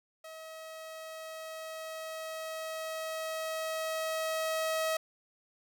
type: tone with level ramp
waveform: sawtooth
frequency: 639 Hz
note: D#5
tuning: 46 cents sharp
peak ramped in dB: -41 to -25 dBFS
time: 0.24-4.97 s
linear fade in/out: 5 ms
effects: none